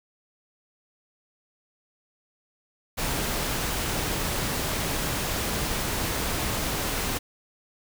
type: noise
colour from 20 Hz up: pink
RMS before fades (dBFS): -28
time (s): 2.97-7.19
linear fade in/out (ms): 20
effects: none